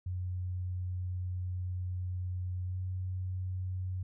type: tone with pitch glide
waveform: sine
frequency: 90.9 to 92.38 Hz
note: F#2 to F#2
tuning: -30 to -2 cents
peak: -33 dBFS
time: 0.06-4.03 s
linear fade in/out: 5 ms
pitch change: +28 cents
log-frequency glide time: 2.66-2.77 s
effects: none